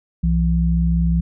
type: tone pair together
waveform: sine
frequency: 63.08 / 168.4 Hz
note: B1 / E3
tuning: +37 / +37 cents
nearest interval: octave + perfect fourth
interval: 1700 cents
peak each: -17 dBFS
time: 0.23-1.21 s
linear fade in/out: 10 ms
effects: none